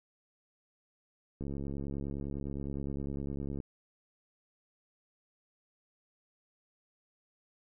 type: click train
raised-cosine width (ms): 3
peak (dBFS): -26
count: 154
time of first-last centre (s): 1.41-3.602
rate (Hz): 69.8
effects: none